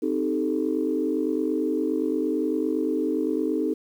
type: chord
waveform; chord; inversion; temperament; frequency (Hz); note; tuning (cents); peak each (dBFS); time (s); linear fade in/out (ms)
sine; A half-diminished seventh; first; equal; 261.6 / 311.1 / 392 / 440; C4 / Eb4 / G4 / A4; 0 / 0 / 0 / 0; -28 / -25 / -30 / -28; 0.02-3.74; 10
effects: tanh soft clip ceiling -12 dBFS + 9-bit